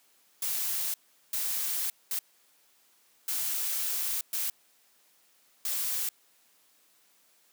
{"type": "noise bursts at uneven times", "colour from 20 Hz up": "blue", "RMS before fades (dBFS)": -31, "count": 6, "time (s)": [[0.42, 0.94], [1.33, 1.9], [2.11, 2.19], [3.28, 4.21], [4.33, 4.5], [5.65, 6.09]], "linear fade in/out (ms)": 2, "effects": ["white hiss -65 dBFS RMS until 7.52 s", "high-pass 200 Hz 12 dB/octave"]}